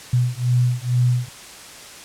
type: beating tone pair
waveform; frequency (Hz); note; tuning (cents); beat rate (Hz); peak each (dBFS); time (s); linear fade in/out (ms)
sine; 122.4 / 124.6; B2 / B2; -15 / +16; 2.2; -19; 0.13-1.29; 5
effects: white hiss -39 dBFS RMS until 2.04 s + low-pass 9000 Hz 12 dB/octave